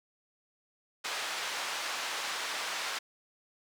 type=band-pass noise; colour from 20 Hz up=pink; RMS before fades=-36 dBFS; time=1.04-2.99 s; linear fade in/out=10 ms; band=940 to 6100 Hz; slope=12 dB/octave; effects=none